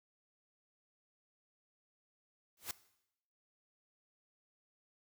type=noise with exponential growth; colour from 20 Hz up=white; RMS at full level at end=-36 dBFS; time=2.57-2.71 s; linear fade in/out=2 ms; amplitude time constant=29 ms; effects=noise-tail reverb RT60 0.8 s tail -18 dB re dry